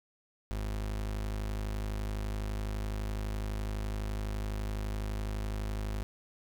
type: tone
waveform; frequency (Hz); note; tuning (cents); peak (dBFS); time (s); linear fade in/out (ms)
35% pulse; 51.91; G#1; 0; -31; 0.51-6.03; 0
effects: none